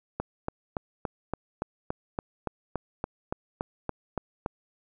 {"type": "click train", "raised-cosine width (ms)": 1, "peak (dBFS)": -15, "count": 16, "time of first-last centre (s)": [0.2, 4.461], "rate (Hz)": 3.52, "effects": []}